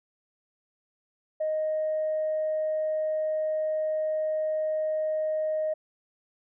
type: tone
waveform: sine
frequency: 622.3 Hz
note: D#5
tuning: in tune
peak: -24 dBFS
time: 1.4-5.74 s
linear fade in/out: 10 ms
effects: tanh soft clip ceiling -21 dBFS